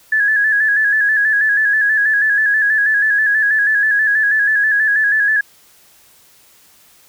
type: tone with vibrato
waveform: sine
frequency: 1700 Hz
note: G#6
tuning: 40 cents sharp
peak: -11 dBFS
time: 0.12-5.41 s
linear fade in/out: 5 ms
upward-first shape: square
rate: 6.2 Hz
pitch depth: 45 cents each way
effects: white hiss -49 dBFS RMS until 7.08 s